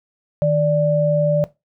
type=tone pair together; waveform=sine; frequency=155.34 / 587 Hz; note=D#3 / D5; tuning=-2 / -1 cents; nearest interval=octave + major seventh; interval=2301 cents; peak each=-18 / -15 dBFS; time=0.42-1.44 s; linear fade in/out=0 ms; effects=noise-tail reverb RT60 0.2 s tail -17 dB re dry